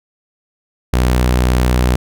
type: tone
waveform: sawtooth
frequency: 62 Hz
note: B1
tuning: 7 cents sharp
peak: -7 dBFS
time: 0.93-1.96 s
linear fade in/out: 5 ms
effects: none